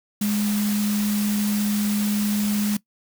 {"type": "tone in noise", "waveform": "sine", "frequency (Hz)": 207.7, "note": "G#3", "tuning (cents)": 0, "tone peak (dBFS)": -20, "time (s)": [0.21, 2.77], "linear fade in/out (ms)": 5, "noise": "white", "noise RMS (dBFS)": -31, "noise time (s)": [0.21, 2.77], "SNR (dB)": 8, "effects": ["noise-tail reverb RT60 0.1 s tail -20 dB re dry"]}